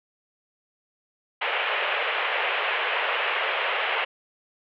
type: band-pass noise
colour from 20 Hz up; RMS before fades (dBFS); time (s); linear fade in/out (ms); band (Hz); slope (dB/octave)
white; -26; 1.41-4.05; 10; 430 to 3000; 48
effects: none